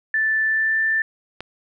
sine tone with pitch glide, 1760 to 1774.3 Hz, A6 to A6, 0 to +14 cents, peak -17 dBFS, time 0.14-1.02 s, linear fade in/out 2 ms, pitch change +14 cents, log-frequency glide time 0.45-0.8 s
click, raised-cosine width 0.3 ms, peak -15 dBFS, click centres 1.406 s
effects none

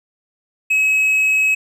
triangle tone, 2561 Hz, D#7, 49 cents sharp, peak -11 dBFS, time 0.7-1.55 s, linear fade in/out 10 ms, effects none

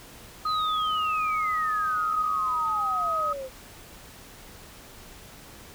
sine exponential sweep, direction down, 4200 to 508 Hz, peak -32 dBFS, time 0.45-3.5 s, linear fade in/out 50 ms
sine tone with pitch glide, 1254 to 1262.7 Hz, D#6 to D#6, +13 to +25 cents, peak -24 dBFS, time 0.45-3.33 s, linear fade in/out 5 ms, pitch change +12 cents, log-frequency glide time 2.27-2.97 s
effects pink hiss -47 dBFS RMS until 5.74 s

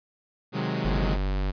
sawtooth chord, Ab dominant seventh, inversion first, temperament equal with one note detuned, 130.28 / 155.56 / 185 / 207.7 Hz, C3 / Eb3 / Gb3 / Ab3, -7 / 0 / 0 / 0 cents, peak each -28 dBFS, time 0.52-1.18 s, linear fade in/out 50 ms
square tone, 48 Hz, G1, 36 cents flat, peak -25 dBFS, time 0.84-1.52 s, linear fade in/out 20 ms
effects resampled to 11025 Hz

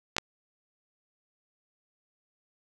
clicks, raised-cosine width 0.2 ms, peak -9 dBFS, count 2, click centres 0.166 / 0.183 s, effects none

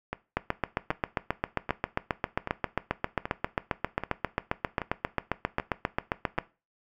two click trains, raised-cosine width 0.5 ms, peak -16 / -10 dBFS, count 9 / 46, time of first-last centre 0.13-6.38 / 0.37-6.386 s, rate 1.28 / 7.48 Hz, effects noise-tail reverb RT60 0.3 s tail -18 dB re dry

